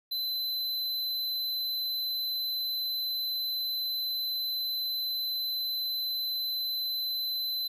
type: tone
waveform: square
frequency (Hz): 4038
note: B7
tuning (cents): +38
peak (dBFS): -30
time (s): 0.11-7.68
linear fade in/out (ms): 10
effects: 12-bit